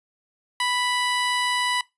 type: tone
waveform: 15% pulse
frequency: 987.8 Hz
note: B5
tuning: in tune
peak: -15 dBFS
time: 0.6-1.81 s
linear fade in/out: 2 ms
effects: noise-tail reverb RT60 0.2 s tail -21 dB re dry + resampled to 24000 Hz